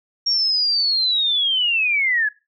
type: linear sweep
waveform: sine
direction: down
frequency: 5590 to 1661.2 Hz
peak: -16 dBFS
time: 0.26-2.29 s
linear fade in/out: 10 ms
effects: noise-tail reverb RT60 0.3 s tail -23 dB re dry